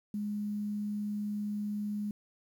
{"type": "tone with quantisation", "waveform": "sine", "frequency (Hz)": 207.7, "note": "G#3", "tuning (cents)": 0, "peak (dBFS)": -32, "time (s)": [0.14, 2.11], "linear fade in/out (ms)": 2, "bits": 10, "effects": []}